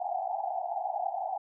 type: band-pass noise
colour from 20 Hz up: white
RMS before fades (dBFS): -33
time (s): 0-1.38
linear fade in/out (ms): 10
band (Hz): 690 to 810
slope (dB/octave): 96
effects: none